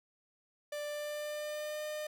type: tone with pitch glide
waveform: 45% pulse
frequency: 590 to 606.6 Hz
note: D5 to D#5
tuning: +8 to -44 cents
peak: -37 dBFS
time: 0.72-2.07 s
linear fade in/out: 5 ms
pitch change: +48 cents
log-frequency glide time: 0.85-1.84 s
effects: none